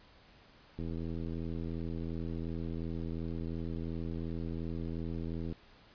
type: click train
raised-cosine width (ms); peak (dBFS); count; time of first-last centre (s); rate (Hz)
3; -27; 393; 0.79-5.524; 82.8
effects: pink hiss -60 dBFS RMS until 5.94 s + resampled to 11025 Hz